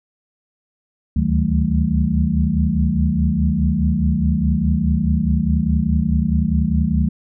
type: tone cluster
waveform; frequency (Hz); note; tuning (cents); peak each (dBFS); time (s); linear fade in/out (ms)
sine; 72.5 / 77.3 / 158.9 / 189.5 / 219.9; D2 / D#2 / D#3 / F#3 / A3; -22 / -11 / +37 / +42 / -1; -21; 1.16-7.09; 5
effects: none